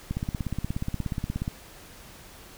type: click train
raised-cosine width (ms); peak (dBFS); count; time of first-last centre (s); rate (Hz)
5; -16; 24; 0.11-1.479; 16.8
effects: pink hiss -48 dBFS RMS until 2.57 s